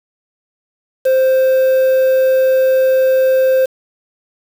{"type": "tone with quantisation", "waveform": "triangle", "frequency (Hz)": 523, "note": "C5", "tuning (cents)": -1, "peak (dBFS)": -7, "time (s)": [1.05, 3.66], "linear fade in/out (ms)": 10, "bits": 5, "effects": []}